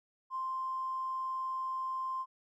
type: tone with tanh clipping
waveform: triangle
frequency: 1046.5 Hz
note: C6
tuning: in tune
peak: -33 dBFS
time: 0.3-2.26 s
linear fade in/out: 50 ms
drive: 2 dB
effects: none